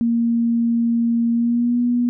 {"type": "tone with pitch glide", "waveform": "sine", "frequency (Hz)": [233.1, 242.3], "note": ["A#3", "B3"], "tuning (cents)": [0, -33], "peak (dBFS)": -15, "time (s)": [0.01, 2.09], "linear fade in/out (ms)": 0, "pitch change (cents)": 67, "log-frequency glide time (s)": [1.32, 1.79], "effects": []}